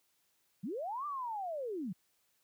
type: linear two-way sweep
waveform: sine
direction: up then down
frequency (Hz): 160 to 1200 to 160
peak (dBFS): -36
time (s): 0.63-1.93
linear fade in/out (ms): 10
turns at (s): 1.06
effects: white hiss -75 dBFS RMS until 2.43 s + high-pass 60 Hz 12 dB/octave